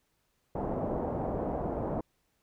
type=low-pass noise; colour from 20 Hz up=white; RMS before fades=-33 dBFS; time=0.55-2.01 s; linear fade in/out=5 ms; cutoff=720 Hz; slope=24 dB/octave; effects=pink hiss -75 dBFS RMS until 2.42 s